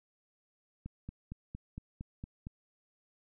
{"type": "click train", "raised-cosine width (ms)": 5, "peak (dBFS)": -29, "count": 8, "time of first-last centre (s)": [0.86, 2.469], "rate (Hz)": 4.35, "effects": []}